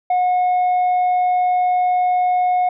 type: tone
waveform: sine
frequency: 726 Hz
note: F#5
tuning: 33 cents flat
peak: -11 dBFS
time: 0.1-2.69 s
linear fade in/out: 5 ms
effects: tanh soft clip ceiling -13 dBFS